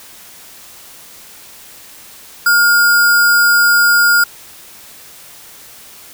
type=tone with sample-and-hold; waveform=sine; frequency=1420 Hz; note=F6; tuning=28 cents sharp; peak=-7 dBFS; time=2.46-4.24 s; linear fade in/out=5 ms; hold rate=6300 Hz; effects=white hiss -38 dBFS RMS until 6.13 s

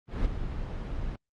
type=noise with ADSR envelope; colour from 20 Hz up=brown; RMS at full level=-25 dBFS; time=0.07-1.16 s; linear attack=180 ms; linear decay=14 ms; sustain=-8 dB; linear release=4 ms; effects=low-pass 4000 Hz 12 dB/octave + Opus 24 kbps

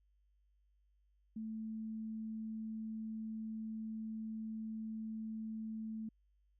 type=tone; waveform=sine; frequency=220 Hz; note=A3; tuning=in tune; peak=-40 dBFS; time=1.36-6.09 s; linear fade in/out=5 ms; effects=added 50 Hz sine -70 dBFS peak until 6.59 s

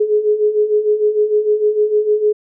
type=beating tone pair; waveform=sine; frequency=417.8 / 424.4 Hz; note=G#4 / G#4; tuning=+10 / +38 cents; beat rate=6.6 Hz; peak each=-18 / -13 dBFS; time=0-2.33 s; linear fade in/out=10 ms; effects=none

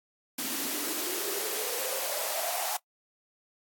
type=noise with high-pass filter sweep; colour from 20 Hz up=white; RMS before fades=-32 dBFS; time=0.38-2.77 s; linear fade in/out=5 ms; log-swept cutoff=250 to 770 Hz; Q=7.8; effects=noise-tail reverb RT60 0.1 s tail -23 dB re dry + AAC 64 kbps

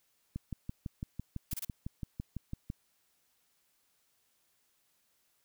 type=click train; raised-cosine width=5 ms; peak=-25 dBFS; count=15; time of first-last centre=0.36-2.701 s; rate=5.98 Hz
type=noise bursts; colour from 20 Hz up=blue; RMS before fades=-38 dBFS; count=3; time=1.51-1.649 s; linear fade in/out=5 ms; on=29 ms; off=26 ms
effects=white hiss -74 dBFS RMS until 5.44 s

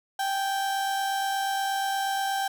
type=tone pair together; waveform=35% pulse; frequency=782.2 / 830.6 Hz; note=G5 / G#5; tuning=-4 / 0 cents; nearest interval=minor second; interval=104 cents; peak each=-24 / -36 dBFS; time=0.19-2.48 s; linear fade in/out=5 ms; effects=none

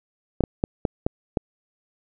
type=clicks; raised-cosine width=2 ms; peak=-7 dBFS; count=6; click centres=0.407 / 0.438 / 0.639 / 0.852 / 1.065 / 1.372 s; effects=none

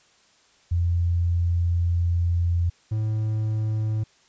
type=tone pair in turn; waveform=sine / triangle; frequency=86.2 / 108.61 Hz; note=F2 / A2; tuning=-22 / -22 cents; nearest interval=major third; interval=400 cents; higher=second; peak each=-19 / -20 dBFS; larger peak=first; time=0.71-2.7 / 2.91-4.04 s; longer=first; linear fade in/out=10 ms; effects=white hiss -59 dBFS RMS until 4.28 s + resampled to 16000 Hz

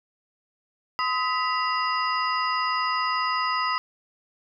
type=tone cluster; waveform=sine; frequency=1022 / 1267 / 1977 / 2787 / 4945 Hz; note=C6 / D#6 / B6 / F7 / D#8; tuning=-41 / +31 / +1 / -4 / -12 cents; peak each=-27 / -26 / -31 / -35 / -33 dBFS; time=0.99-3.78 s; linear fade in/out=0 ms; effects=none

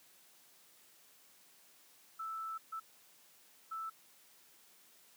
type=tone bursts at uneven times; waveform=sine; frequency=1318.5 Hz; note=E6; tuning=in tune; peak=-39 dBFS; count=3; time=2.19-2.58 / 2.72-2.8 / 3.71-3.9 s; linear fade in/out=10 ms; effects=white hiss -64 dBFS RMS until 5.16 s + high-pass 150 Hz 12 dB/octave

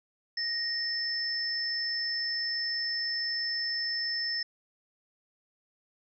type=tone pair together; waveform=sine; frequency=1864.7 / 5274 Hz; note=A#6 / E8; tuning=0 / 0 cents; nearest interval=octave + tritone; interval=1800 cents; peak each=-35 / -30 dBFS; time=0.37-4.43 s; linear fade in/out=5 ms; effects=none

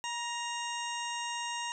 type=harmonic tone with a mistuned harmonic; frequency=937 Hz; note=A#5; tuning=9 cents sharp; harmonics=1 / 2 / 3 / 4 / 6 / 7 / 8 / 9; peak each=-37 / -42 / -40 / -46 / -47 / -45 / -50 / -50 dBFS; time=0.04-1.72 s; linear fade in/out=0 ms; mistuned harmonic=1; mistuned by=+29 cents; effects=none

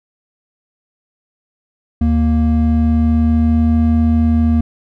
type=tone pair together; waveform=triangle; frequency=77.79 / 233.1 Hz; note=D#2 / A#3; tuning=0 / 0 cents; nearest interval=octave + perfect fifth; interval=1900 cents; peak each=-11 dBFS; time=2.01-4.61 s; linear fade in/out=5 ms; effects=none

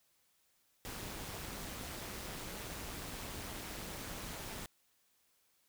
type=noise with amplitude modulation; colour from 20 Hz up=pink; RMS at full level=-42 dBFS; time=0.85-4.66 s; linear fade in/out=0 ms; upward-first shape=sine; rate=206 Hz; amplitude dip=60%; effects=white hiss -74 dBFS RMS until 5.68 s

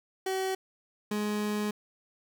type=tone pair in turn; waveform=30% pulse; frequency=380 / 209.5 Hz; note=F#4 / G#3; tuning=+46 / +15 cents; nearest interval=minor seventh; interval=1031 cents; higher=first; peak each=-26 dBFS; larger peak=neither; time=0.26-0.55 / 1.11-1.71 s; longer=second; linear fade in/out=5 ms; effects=none

